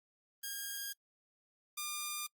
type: tone pair in turn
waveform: 5% pulse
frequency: 1625 / 1201.9 Hz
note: G#6 / D6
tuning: -38 / +40 cents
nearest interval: perfect fourth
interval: 522 cents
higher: first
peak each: -28 / -26 dBFS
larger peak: second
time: 0.43-0.93 / 1.77-2.27 s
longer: neither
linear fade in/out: 10 ms
effects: noise-tail reverb RT60 0.1 s tail -25 dB re dry + Opus 32 kbps

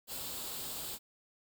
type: noise with comb filter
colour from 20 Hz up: white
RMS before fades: -41 dBFS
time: 0.07-0.99 s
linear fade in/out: 50 ms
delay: 0.25 ms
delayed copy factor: +0.55
effects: none

